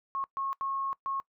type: tone bursts at uneven times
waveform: sine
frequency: 1089 Hz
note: C#6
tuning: 31 cents flat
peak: -30 dBFS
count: 4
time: 0.15-0.24 / 0.37-0.53 / 0.61-0.93 / 1.06-1.2 s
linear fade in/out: 0 ms
effects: noise-tail reverb RT60 0.1 s tail -21 dB re dry